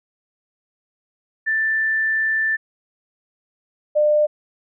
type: tone pair in turn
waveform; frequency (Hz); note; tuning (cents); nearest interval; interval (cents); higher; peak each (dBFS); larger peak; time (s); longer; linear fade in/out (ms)
sine; 1769 / 600.3; A6 / D5; +9 / +38; octave + perfect fifth; 1871; first; -17 / -13; second; 1.46-2.57 / 3.95-4.27; first; 20
effects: none